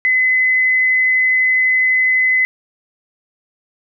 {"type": "tone", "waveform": "sine", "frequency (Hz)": 2028, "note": "B6", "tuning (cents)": 45, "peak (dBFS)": -11, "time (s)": [0.05, 2.45], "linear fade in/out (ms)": 0, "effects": []}